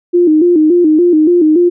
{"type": "tone with vibrato", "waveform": "sine", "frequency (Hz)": 329.6, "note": "E4", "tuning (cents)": 0, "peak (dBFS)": -5, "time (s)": [0.13, 1.7], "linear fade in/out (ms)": 20, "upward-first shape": "square", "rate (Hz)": 3.5, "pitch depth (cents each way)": 110, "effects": []}